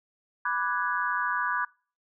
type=chord; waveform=sine; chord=G# half-diminished seventh; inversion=first; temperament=equal; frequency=987.8 / 1174.7 / 1480 / 1661.2 Hz; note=B5 / D6 / F#6 / G#6; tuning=0 / 0 / 0 / 0 cents; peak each=-31 dBFS; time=0.45-1.65 s; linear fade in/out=5 ms; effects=noise-tail reverb RT60 0.4 s tail -25 dB re dry